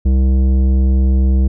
triangle tone with tanh clipping, 65.41 Hz, C2, in tune, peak -11 dBFS, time 0.05-1.48 s, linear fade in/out 10 ms, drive 16 dB, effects none

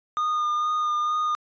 triangle tone with vibrato, 1220 Hz, D#6, 34 cents flat, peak -20 dBFS, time 0.17-1.35 s, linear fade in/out 0 ms, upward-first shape sine, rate 2.2 Hz, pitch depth 17 cents each way, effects resampled to 16000 Hz

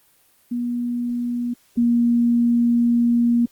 sine tone pair in turn, 241.1 / 237.1 Hz, B3 / A#3, -41 / +30 cents, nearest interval unison, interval 29 cents, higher first, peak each -21 / -14 dBFS, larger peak second, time 0.51-1.54 / 1.77-3.46 s, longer second, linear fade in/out 10 ms, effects white hiss -58 dBFS RMS until 3.51 s + Opus 32 kbps

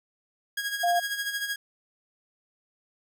sawtooth tone with tremolo, 1643 Hz, G#6, 19 cents flat, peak -23 dBFS, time 0.57-1.56 s, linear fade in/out 5 ms, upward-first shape sine, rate 13 Hz, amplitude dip 60%
sine tone, 698.5 Hz, F5, in tune, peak -21 dBFS, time 0.83-1 s, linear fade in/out 10 ms
effects none

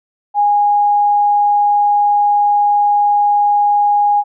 sine tone, 823 Hz, G#5, 16 cents flat, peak -9 dBFS, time 0.34-4.24 s, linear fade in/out 50 ms, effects none

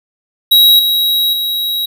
square tone with level steps, 3843 Hz, B7, 48 cents flat, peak -5 / -11 / -15 dBFS, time 0.51-1.86 s, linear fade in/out 10 ms, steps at 0.79 / 1.33 s, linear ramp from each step 2 ms, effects none

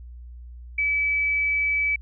sine tone, 2296 Hz, D7, 40 cents flat, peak -20 dBFS, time 0.78-1.96 s, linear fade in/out 5 ms, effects added 60 Hz sine -38 dBFS peak until 2.01 s

